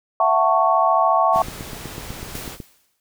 sine chord, F# minor seventh, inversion third, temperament just, 666 / 740 / 888 / 1110 Hz, E5 / F#5 / A5 / C#6, +18 / 0 / +16 / +2 cents, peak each -19 / -20 / -21 / -18 dBFS, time 0.2-1.42 s, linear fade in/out 2 ms
pink noise, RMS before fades -35 dBFS, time 1.32-2.58 s, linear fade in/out 50 ms
click train, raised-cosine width 3 ms, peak -19 dBFS, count 11, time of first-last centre 1.36-2.602 s, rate 8.05 Hz
white noise with exponential decay, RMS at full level -33 dBFS, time 2.35-3 s, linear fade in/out 1 ms, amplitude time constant 140 ms
effects none

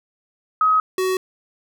sine / square tone pair in turn, 1268 / 373.9 Hz, D#6 / F#4, +32 / +18 cents, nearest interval octave + major sixth, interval 2114 cents, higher first, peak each -13 / -19 dBFS, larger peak first, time 0.61-0.8 / 0.98-1.17 s, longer neither, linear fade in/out 2 ms, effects none

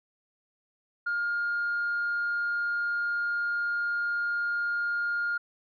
sine tone, 1414 Hz, F6, 21 cents sharp, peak -25 dBFS, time 1.06-5.38 s, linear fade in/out 10 ms, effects tanh soft clip ceiling -23 dBFS

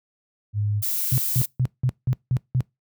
sine tone, 103.83 Hz, G#2, in tune, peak -20 dBFS, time 0.53-0.83 s, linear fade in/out 50 ms
violet noise, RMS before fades -25 dBFS, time 0.82-1.46 s, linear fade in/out 10 ms
sine tone bursts, 127.5 Hz, C3, 44 cents flat, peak -17 dBFS, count 7, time 1.12-2.606 s, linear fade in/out 0 ms, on 58 ms, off 180 ms
effects noise-tail reverb RT60 0.2 s tail -24 dB re dry + high-pass 60 Hz 12 dB/octave

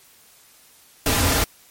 pink noise with comb filter, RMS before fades -19 dBFS, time 1.06-1.44 s, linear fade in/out 2 ms, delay 5.4 ms, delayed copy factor -0.6, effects white hiss -52 dBFS RMS until 1.7 s + MP3 64 kbps

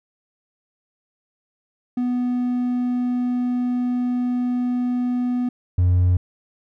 triangle tone pair in turn, 246.9 / 89.9 Hz, B3 / F#2, 0 / -49 cents, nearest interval octave + perfect fourth, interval 1749 cents, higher first, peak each -17 / -11 dBFS, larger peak second, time 1.97-5.49 / 5.78-6.17 s, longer first, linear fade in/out 5 ms, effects tanh soft clip ceiling -8 dBFS

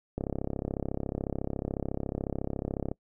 click train, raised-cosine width 2 ms, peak -18 dBFS, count 94, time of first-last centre 0.18-2.915 s, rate 34 Hz, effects noise-tail reverb RT60 0.1 s tail -24 dB re dry

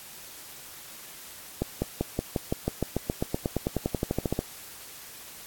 accelerating click train, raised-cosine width 2 ms, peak -12 dBFS, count 24, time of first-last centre 1.62-4.391 s, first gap 200 ms, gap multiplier 0.95, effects white hiss -45 dBFS RMS until 5.46 s + AAC 64 kbps

